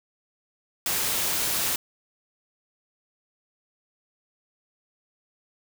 white noise, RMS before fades -26 dBFS, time 0.86-1.76 s, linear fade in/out 2 ms, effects none

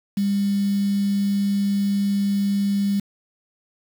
sine tone with quantisation, 200.1 Hz, G3, 36 cents sharp, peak -18 dBFS, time 0.17-3 s, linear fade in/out 5 ms, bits 6, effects none

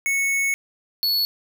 square tone pair in turn, 2207 / 4406 Hz, C#7 / C#8, -8 / -11 cents, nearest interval octave, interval 1197 cents, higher second, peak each -20 / -19 dBFS, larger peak second, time 0.06-0.54 / 1.03-1.25 s, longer first, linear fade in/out 0 ms, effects none

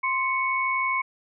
sine tone pair together, 1046.3 / 2217 Hz, C6 / C#7, 0 / 0 cents, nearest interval octave + minor second, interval 1300 cents, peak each -25 dBFS, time 0.03-1.02 s, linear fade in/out 10 ms, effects none

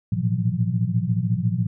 sine tone cluster, 109 / 114.9 / 123.1 / 168.1 / 182.2 Hz, A2 / A#2 / B2 / E3 / F#3, -16 / -25 / -5 / +34 / -26 cents, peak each -26 dBFS, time 0.12-1.67 s, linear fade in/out 5 ms, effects none

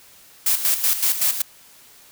blue noise with tremolo, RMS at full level -18 dBFS, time 0.46-1.42 s, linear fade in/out 5 ms, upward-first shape square, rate 5.3 Hz, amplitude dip 65%, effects white hiss -49 dBFS RMS until 2.11 s

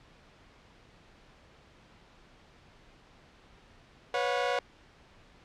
sawtooth chord, B suspended second, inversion none, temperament equal with one note detuned, 493.9 / 554.4 / 723.1 Hz, B4 / C#5 / F#5, 0 / 0 / -40 cents, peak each -28 dBFS, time 4.14-4.59 s, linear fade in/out 2 ms, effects pink hiss -58 dBFS RMS until 5.44 s + low-pass 4000 Hz 12 dB/octave

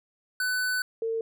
square / sine tone pair in turn, 1500 / 452.2 Hz, F#6 / A4, +23 / +47 cents, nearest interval octave + major sixth, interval 2076 cents, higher first, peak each -26 dBFS, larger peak neither, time 0.4-0.82 / 1.02-1.21 s, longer first, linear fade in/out 2 ms, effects none

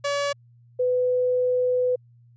sawtooth / sine tone pair in turn, 569 / 500.4 Hz, C#5 / B4, +45 / +23 cents, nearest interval major second, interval 222 cents, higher first, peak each -19 dBFS, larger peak neither, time 0.04-0.33 / 0.79-1.96 s, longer second, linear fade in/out 10 ms, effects added 119 Hz sine -51 dBFS peak until 2.36 s + resampled to 16000 Hz

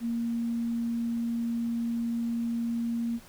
sine tone, 233.1 Hz, A#3, in tune, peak -27 dBFS, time 0-3.2 s, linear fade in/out 50 ms, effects pink hiss -53 dBFS RMS until 3.28 s

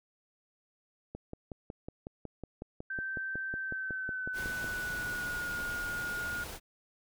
click train, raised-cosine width 2 ms, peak -27 dBFS, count 20, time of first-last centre 1.15-4.643 s, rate 5.44 Hz
sine tone with pitch glide, 1555 to 1434.2 Hz, G6 to F6, -14 to +46 cents, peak -34 dBFS, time 2.9-6.44 s, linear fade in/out 5 ms, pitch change -140 cents, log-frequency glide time 3.59-5.53 s
pink noise, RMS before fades -43 dBFS, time 4.33-6.6 s, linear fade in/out 50 ms
effects none

